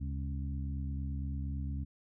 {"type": "harmonic tone with a mistuned harmonic", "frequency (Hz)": 68.8, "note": "C#2", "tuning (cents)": -12, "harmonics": [1, 2, 3, 4], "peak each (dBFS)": [-35, -41, -45, -47], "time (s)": [0, 1.85], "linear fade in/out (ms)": 20, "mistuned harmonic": 1, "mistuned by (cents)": 120, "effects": []}